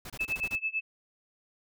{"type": "noise bursts", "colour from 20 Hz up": "pink", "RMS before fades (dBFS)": -42, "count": 7, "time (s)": [0.05, 0.556], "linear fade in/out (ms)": 5, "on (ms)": 50, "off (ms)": 26}
{"type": "tone with tremolo", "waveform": "sine", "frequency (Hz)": 2615, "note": "E7", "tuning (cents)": -15, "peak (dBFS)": -26, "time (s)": [0.19, 0.81], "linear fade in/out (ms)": 20, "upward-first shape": "sine", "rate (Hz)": 9, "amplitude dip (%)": 95}
{"effects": []}